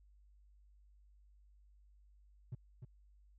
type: tone with echo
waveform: triangle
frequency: 123.47 Hz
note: B2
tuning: in tune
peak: -37 dBFS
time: 2.52-2.55 s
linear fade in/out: 5 ms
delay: 300 ms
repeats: 1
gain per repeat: -7 dB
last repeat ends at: 2.85 s
effects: tanh soft clip ceiling -35 dBFS + added 50 Hz sine -62 dBFS peak until 3.38 s